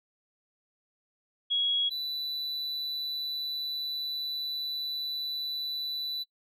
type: tone pair in turn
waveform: sine / triangle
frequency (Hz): 3322 / 3975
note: G#7 / B7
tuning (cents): 0 / +10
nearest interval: minor third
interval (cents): 310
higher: second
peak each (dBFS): -24 / -31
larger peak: first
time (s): 1.5-1.9 / 1.9-6.24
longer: second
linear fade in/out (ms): 20
effects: noise-tail reverb RT60 0.1 s tail -18 dB re dry